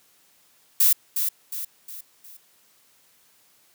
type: noise with echo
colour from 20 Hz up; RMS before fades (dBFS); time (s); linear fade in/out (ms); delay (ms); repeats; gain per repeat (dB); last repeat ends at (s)
violet; -17; 0.8-0.93; 5; 360; 4; -7; 2.37
effects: white hiss -60 dBFS RMS until 3.74 s + high-pass 100 Hz 12 dB/octave